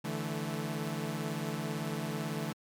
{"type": "chord", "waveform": "sawtooth", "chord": "D suspended second", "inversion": "none", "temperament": "equal with one note detuned", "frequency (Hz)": [146.83, 164.81, 218], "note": ["D3", "E3", "A3"], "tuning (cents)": [0, 0, -16], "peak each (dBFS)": -34, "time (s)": [0.04, 2.53], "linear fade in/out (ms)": 10, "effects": ["MP3 96 kbps"]}